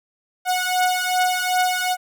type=beating tone pair; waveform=sawtooth; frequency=731 / 733.6 Hz; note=F#5 / F#5; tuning=-21 / -15 cents; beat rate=2.6 Hz; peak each=-17 / -18 dBFS; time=0.45-1.97 s; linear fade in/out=50 ms; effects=none